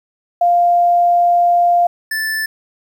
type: tone pair in turn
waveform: sine / square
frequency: 698.5 / 1757 Hz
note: F5 / A6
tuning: 0 / -3 cents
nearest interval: octave + major third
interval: 1597 cents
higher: second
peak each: -9 / -18 dBFS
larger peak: first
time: 0.41-1.87 / 2.11-2.46 s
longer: first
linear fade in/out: 5 ms
effects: 8-bit